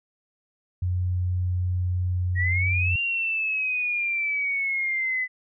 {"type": "tone", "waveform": "sine", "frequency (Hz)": 90.3, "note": "F#2", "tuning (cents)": -42, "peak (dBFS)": -22, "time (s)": [0.82, 2.96], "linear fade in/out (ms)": 5}
{"type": "exponential two-way sweep", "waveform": "sine", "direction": "up then down", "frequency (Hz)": [1879, 2784, 2004], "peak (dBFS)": -23, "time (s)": [2.35, 5.28], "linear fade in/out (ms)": 50, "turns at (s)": 2.99}
{"effects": []}